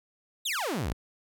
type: exponential sweep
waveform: sawtooth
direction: down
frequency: 4044 to 43.17 Hz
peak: -25 dBFS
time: 0.45-0.93 s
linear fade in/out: 10 ms
effects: none